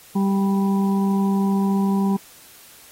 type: harmonic tone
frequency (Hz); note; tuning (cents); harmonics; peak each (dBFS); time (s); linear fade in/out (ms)
196.3; G3; +3; 1 / 2 / 4 / 5; -17 / -28 / -32 / -31; 0.15-2.17; 10
effects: white hiss -47 dBFS RMS until 2.91 s + AAC 48 kbps